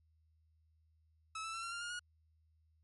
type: tone with pitch steps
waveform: sawtooth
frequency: 1298 / 1321.5 / 1345.3 / 1369.6 / 1394.4 / 1419.6 / 1445.2 Hz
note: E6 / E6 / E6 / F6 / F6 / F6 / F#6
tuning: -27 / +4 / +35 / -34 / -3 / +28 / -41 cents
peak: -37 dBFS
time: 1.35-1.994 s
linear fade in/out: 5 ms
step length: 92 ms
effects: added 79 Hz sine -69 dBFS peak until 2.83 s + MP3 48 kbps